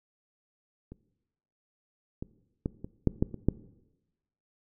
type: clicks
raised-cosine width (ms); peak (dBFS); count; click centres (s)
3; -30 / -22 / -16 / -25 / -9 / -11 / -24 / -9; 8; 0.92 / 2.225 / 2.659 / 2.845 / 3.073 / 3.225 / 3.343 / 3.486
effects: noise-tail reverb RT60 1.0 s tail -19 dB re dry